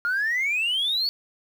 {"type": "exponential sweep", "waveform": "sine", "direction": "up", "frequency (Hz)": [1396.9, 4524], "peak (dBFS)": -20, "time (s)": [0.05, 1.09], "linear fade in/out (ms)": 0, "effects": ["tanh soft clip ceiling -19 dBFS", "8-bit"]}